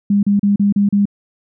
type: tone bursts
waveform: sine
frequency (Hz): 202.2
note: G#3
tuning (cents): -46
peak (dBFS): -10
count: 6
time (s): 0.1-1.055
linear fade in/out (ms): 5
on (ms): 130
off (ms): 35
effects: none